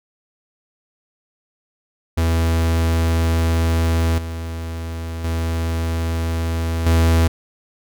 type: tone with level steps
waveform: 45% pulse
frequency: 82.41 Hz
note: E2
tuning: in tune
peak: -15 / -25 / -19 / -12 dBFS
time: 2.17-7.28 s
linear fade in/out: 10 ms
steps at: 4.18 / 5.24 / 6.86 s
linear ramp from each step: 5 ms
effects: none